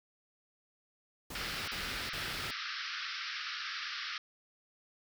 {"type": "noise bursts", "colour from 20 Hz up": "pink", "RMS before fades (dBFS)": -44, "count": 3, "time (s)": [1.3, 2.51], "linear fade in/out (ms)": 5, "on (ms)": 380, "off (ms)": 35}
{"type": "band-pass noise", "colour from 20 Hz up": "pink", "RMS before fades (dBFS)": -40, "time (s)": [1.35, 4.18], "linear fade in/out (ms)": 2, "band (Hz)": [1200, 5500], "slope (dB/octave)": 96}
{"effects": []}